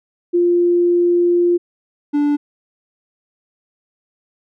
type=tone pair in turn; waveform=sine / triangle; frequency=349.2 / 291.5 Hz; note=F4 / D4; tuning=0 / -13 cents; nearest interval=minor third; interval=313 cents; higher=first; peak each=-11 dBFS; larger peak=neither; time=0.33-1.58 / 2.13-2.37 s; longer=first; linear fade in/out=20 ms; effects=none